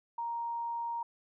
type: tone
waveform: sine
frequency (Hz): 935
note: A#5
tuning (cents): +5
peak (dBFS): -33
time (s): 0.18-1.03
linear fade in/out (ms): 5
effects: none